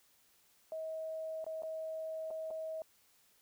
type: tone with dropouts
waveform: sine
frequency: 638 Hz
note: D#5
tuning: 43 cents sharp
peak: -38 dBFS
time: 0.72-2.82 s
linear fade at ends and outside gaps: 1 ms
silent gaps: 1.443-1.465 / 1.622-1.633 / 2.305-2.31 / 2.505-2.51 s
effects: white hiss -69 dBFS RMS until 3.41 s